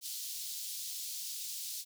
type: high-pass noise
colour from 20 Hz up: pink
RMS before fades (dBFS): -41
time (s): 0.01-1.85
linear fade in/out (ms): 50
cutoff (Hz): 3900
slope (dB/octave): 24
effects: none